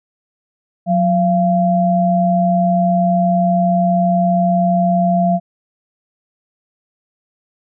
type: tone pair together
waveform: sine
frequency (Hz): 181.5 / 686.1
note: F#3 / F5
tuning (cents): -33 / -31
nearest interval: octave + major seventh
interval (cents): 2302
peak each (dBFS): -14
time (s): 0.86-5.4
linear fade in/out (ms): 50
effects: none